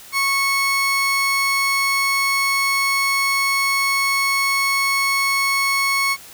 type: tone pair together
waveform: 30% pulse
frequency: 1100 / 2200 Hz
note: C#6 / C#7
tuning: -14 / -14 cents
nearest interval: octave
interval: 1200 cents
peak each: -18 dBFS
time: 0.12-6.17 s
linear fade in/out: 50 ms
effects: white hiss -41 dBFS RMS until 6.33 s